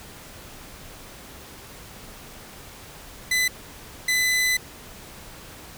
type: tone bursts at uneven times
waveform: sawtooth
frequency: 2008 Hz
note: B6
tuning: 28 cents sharp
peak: -16 dBFS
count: 2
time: 3.31-3.48 / 4.08-4.57 s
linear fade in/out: 5 ms
effects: pink hiss -43 dBFS RMS until 5.77 s

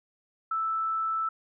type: tone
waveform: sine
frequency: 1318.5 Hz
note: E6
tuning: in tune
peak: -26 dBFS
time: 0.51-1.29 s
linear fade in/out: 5 ms
effects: none

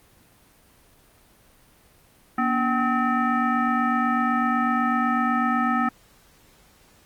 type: tone with frequency modulation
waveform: sine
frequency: 762 Hz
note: G5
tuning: 49 cents flat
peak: -19 dBFS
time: 2.38-5.89 s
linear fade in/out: 5 ms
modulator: 524 Hz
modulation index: 1.7
effects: pink hiss -56 dBFS RMS until 7.05 s + Opus 32 kbps

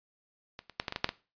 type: clicks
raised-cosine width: 0.2 ms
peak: -23 / -28 / -11 / -14 / -17 / -14 / -6 / -14 dBFS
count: 8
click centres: 0.591 / 0.697 / 0.799 / 0.882 / 0.924 / 0.961 / 1.044 / 1.091 s
effects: noise-tail reverb RT60 0.3 s tail -17 dB re dry + resampled to 11025 Hz

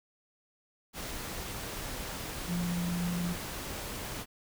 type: tone in noise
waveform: sine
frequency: 174.61 Hz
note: F3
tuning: in tune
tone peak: -30 dBFS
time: 2.47-3.36 s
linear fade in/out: 50 ms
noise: pink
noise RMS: -39 dBFS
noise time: 0.93-4.26 s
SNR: +6 dB
effects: none

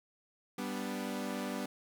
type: chord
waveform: sawtooth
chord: G major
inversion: none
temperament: equal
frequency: 196 / 246.9 / 293.7 Hz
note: G3 / B3 / D4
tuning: 0 / 0 / 0 cents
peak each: -36 / -35 / -39 dBFS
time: 0.58-1.66 s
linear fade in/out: 5 ms
effects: 10-bit

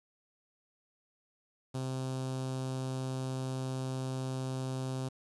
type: tone with notch filter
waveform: sawtooth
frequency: 130.81 Hz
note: C3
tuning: in tune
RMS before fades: -36 dBFS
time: 1.74-5.09 s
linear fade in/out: 10 ms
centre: 2000 Hz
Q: 0.89
effects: resampled to 24000 Hz + 10-bit

